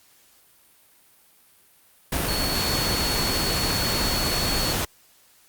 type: tone in noise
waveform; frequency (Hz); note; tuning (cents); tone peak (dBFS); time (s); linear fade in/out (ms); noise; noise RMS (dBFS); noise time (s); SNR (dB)
sine; 4394; C#8; -16; -27; 2.28-4.73; 5; pink; -25; 2.12-4.85; -5
effects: white hiss -57 dBFS RMS until 5.48 s + Opus 48 kbps